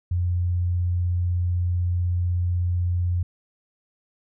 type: tone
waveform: sine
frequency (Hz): 88.4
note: F2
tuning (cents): +22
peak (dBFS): -20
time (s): 0.11-3.23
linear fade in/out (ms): 5
effects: none